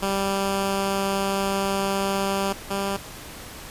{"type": "tone pair in turn", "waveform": "10% pulse", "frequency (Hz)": [196, 197.36], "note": ["G3", "G3"], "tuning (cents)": [0, 12], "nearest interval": "unison", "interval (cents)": 12, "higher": "second", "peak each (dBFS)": [-14, -16], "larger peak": "first", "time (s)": [[0.02, 2.53], [2.7, 2.97]], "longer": "first", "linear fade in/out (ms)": 10, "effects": ["pink hiss -39 dBFS RMS until 3.7 s", "resampled to 32000 Hz"]}